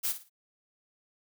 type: noise with echo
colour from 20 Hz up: blue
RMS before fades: -30 dBFS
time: 0.03-0.13 s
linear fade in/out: 20 ms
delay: 56 ms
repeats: 3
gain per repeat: -11 dB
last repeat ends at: 0.298 s
effects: none